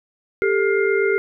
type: tone cluster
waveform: sine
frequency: 394.3 / 442.6 / 1417 / 2108 Hz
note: G4 / A4 / F6 / C7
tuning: +10 / +10 / +25 / +12 cents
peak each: -18 / -21 / -25 / -25 dBFS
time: 0.42-1.18 s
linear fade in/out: 0 ms
effects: none